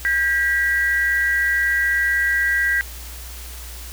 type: tone pair together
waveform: sine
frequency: 1603 / 1938.9 Hz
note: G6 / B6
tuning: +38 / -32 cents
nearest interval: minor third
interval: 330 cents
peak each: -19 dBFS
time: 0.05-2.81 s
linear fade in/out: 0 ms
effects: added 60 Hz sine -34 dBFS peak until 3.92 s + white hiss -38 dBFS RMS until 3.92 s